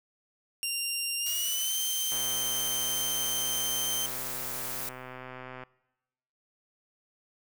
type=tone with pitch glide; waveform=15% pulse; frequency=2781 to 3122 Hz; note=F7 to G7; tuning=-8 to -8 cents; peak=-22 dBFS; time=0.63-4.06 s; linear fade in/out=0 ms; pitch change=+200 cents; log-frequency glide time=1.18-1.76 s
type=noise; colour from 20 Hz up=blue; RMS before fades=-36 dBFS; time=1.26-4.89 s; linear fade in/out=2 ms
type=click train; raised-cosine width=0.5 ms; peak=-27 dBFS; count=451; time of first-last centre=2.12-5.636 s; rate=128 Hz
effects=noise-tail reverb RT60 1.0 s tail -22 dB re dry